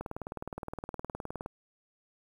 click train, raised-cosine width 1 ms, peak -23 dBFS, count 29, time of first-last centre 0.01-1.461 s, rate 19.3 Hz, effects 9-bit

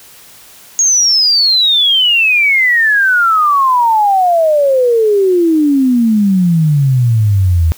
sine exponential sweep, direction down, 6645 to 78.6 Hz, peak -7 dBFS, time 0.79-7.72 s, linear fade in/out 0 ms, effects white hiss -39 dBFS RMS until 7.77 s

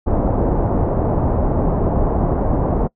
pink low-pass noise, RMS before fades -17 dBFS, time 0.06-2.88 s, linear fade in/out 20 ms, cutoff 850 Hz, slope 24 dB/octave, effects noise-tail reverb RT60 0.1 s tail -24 dB re dry

